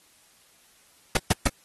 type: noise bursts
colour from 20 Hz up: pink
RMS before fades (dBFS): -20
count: 3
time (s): 1.15-1.476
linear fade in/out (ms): 5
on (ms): 22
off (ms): 130
effects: white hiss -59 dBFS RMS until 1.64 s + AAC 32 kbps